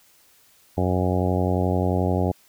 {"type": "harmonic tone", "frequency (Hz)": 91.4, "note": "F#2", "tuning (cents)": -21, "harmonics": [1, 2, 3, 4, 5, 6, 7, 8, 9], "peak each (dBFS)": [-23, -26, -28, -29, -30, -31, -31, -32, -33], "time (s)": [0.77, 2.32], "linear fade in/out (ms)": 10, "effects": ["white hiss -57 dBFS RMS until 2.48 s"]}